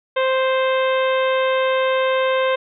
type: harmonic tone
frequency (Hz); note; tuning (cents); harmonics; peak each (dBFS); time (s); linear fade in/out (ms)
523.3; C5; 0; 1 / 2 / 3 / 4 / 5 / 6 / 7; -17 / -23 / -27 / -29 / -31 / -33 / -34; 0.16-2.56; 10
effects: none